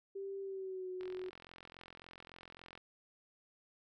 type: tone with pitch glide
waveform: sine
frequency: 392 to 367.9 Hz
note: G4 to F#4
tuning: 0 to -10 cents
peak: -40 dBFS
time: 0.15-1.3 s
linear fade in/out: 10 ms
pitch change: -110 cents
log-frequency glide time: 0.41-0.9 s
type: click train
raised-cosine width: 0.3 ms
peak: -36 dBFS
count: 78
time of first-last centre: 1.01-2.776 s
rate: 43.6 Hz
effects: none